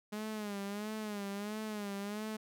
sawtooth tone with vibrato, 207.7 Hz, G#3, in tune, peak -34 dBFS, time 0.12-2.37 s, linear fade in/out 10 ms, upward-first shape sine, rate 1.5 Hz, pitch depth 80 cents each way, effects none

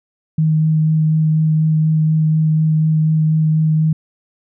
sine tone with vibrato, 156.8 Hz, D#3, 14 cents sharp, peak -11 dBFS, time 0.38-3.93 s, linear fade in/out 5 ms, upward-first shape sine, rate 4.1 Hz, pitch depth 10 cents each way, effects none

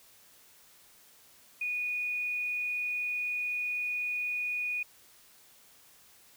sine tone, 2464 Hz, D#7, 17 cents flat, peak -30 dBFS, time 1.61-4.83 s, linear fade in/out 5 ms, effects white hiss -59 dBFS RMS until 6.36 s

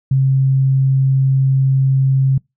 sine tone, 134 Hz, C3, 42 cents sharp, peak -10 dBFS, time 0.11-2.38 s, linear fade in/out 5 ms, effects noise-tail reverb RT60 0.2 s tail -26 dB re dry

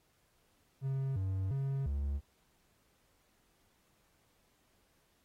triangle tone with pitch steps, 134.9 / 95.4 / 136.5 / 70.5 Hz, C#3 / G2 / C#3 / C#2, -47 / -47 / -26 / +30 cents, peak -30 dBFS, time 0.81-2.21 s, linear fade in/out 50 ms, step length 350 ms, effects pink hiss -73 dBFS RMS until 5.24 s + AAC 48 kbps

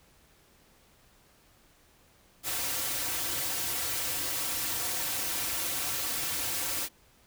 white noise with comb filter, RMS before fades -32 dBFS, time 2.43-6.89 s, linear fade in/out 50 ms, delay 4.8 ms, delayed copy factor -1, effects pink hiss -62 dBFS RMS until 7.26 s

